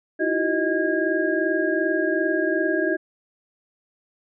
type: tone cluster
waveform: sine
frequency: 316.7 / 339.4 / 377 / 625 / 1635 Hz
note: D#4 / F4 / F#4 / D#5 / G#6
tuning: +31 / -49 / +32 / +8 / -28 cents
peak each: -26 dBFS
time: 0.19-2.97 s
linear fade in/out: 20 ms
effects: none